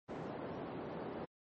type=band-pass noise; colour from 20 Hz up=white; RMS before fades=-44 dBFS; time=0.08-1.26 s; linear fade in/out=20 ms; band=140 to 560 Hz; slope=12 dB/octave; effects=MP3 32 kbps